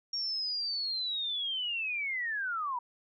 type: linear sweep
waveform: sine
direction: down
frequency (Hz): 5588 to 941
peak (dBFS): -31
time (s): 0.13-2.79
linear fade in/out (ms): 5
effects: none